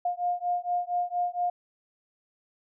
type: beating tone pair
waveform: sine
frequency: 707 / 711.3 Hz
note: F5 / F5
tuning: +21 / +32 cents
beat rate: 4.3 Hz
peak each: -29 dBFS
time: 0.05-1.5 s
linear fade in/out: 5 ms
effects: none